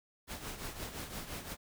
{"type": "noise with tremolo", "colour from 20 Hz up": "pink", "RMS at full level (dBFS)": -40, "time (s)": [0.27, 1.57], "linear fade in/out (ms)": 50, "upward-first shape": "triangle", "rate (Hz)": 5.8, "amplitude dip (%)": 70, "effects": []}